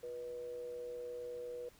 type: tone with amplitude modulation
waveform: sine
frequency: 487.9 Hz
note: B4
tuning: 21 cents flat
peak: -39 dBFS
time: 0.03-1.69 s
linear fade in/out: 5 ms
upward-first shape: sine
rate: 132 Hz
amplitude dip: 50%
effects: pink hiss -64 dBFS RMS until 1.79 s